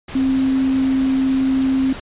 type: tone in noise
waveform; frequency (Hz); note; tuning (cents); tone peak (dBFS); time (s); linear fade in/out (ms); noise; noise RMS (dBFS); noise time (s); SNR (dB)
sine; 265; C4; +22; -14; 0.15-1.93; 5; pink; -32; 0.08-2; +15
effects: resampled to 8000 Hz